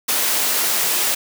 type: high-pass noise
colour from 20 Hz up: white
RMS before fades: -19 dBFS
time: 0.08-1.15 s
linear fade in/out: 10 ms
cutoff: 260 Hz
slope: 12 dB/octave
effects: none